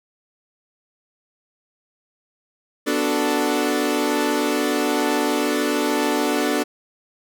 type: chord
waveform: sawtooth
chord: B minor seventh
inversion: none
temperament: equal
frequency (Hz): 246.9 / 293.7 / 370 / 440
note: B3 / D4 / F#4 / A4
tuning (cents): 0 / 0 / 0 / 0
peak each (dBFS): -22 / -18 / -23 / -21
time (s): 2.86-6.64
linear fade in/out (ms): 20
effects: none